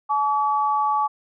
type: tone pair together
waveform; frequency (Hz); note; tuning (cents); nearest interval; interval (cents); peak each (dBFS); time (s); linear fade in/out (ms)
sine; 854.8 / 1143; G#5 / D6; +50 / -47; perfect fourth; 503; -21; 0.09-1.08; 20
effects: none